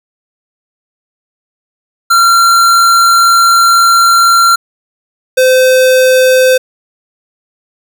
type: tone pair in turn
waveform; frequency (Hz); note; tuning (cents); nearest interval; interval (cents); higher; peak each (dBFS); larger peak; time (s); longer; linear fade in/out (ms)
square; 1371 / 514.5; F6 / C5; -32 / -29; octave + perfect fourth; 1697; first; -5; neither; 2.1-4.56 / 5.37-6.58; first; 10
effects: none